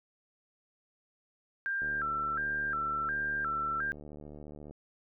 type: tone with vibrato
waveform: sine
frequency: 1460 Hz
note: F#6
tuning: 24 cents flat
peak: -30 dBFS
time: 1.66-3.92 s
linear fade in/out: 0 ms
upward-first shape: square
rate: 1.4 Hz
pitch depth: 150 cents each way
type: click train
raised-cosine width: 2 ms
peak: -34 dBFS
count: 216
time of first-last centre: 1.82-4.71 s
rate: 74.4 Hz
effects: none